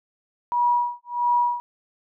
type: tone with tremolo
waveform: sine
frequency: 965 Hz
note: B5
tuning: 40 cents flat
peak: -16 dBFS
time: 0.52-1.6 s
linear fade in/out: 0 ms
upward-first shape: sine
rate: 1.5 Hz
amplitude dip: 100%
effects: none